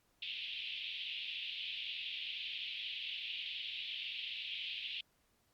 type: band-pass noise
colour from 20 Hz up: pink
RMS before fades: -43 dBFS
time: 0.22-5.01 s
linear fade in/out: 5 ms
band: 2600 to 3600 Hz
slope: 48 dB/octave
effects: pink hiss -75 dBFS RMS until 5.53 s + Opus 48 kbps